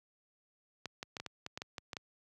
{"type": "clicks", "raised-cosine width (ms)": 0.2, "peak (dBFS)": -23, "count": 11, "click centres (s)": [0.857, 1.029, 1.168, 1.2, 1.263, 1.464, 1.575, 1.619, 1.782, 1.932, 1.968], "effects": ["high-pass 80 Hz 12 dB/octave"]}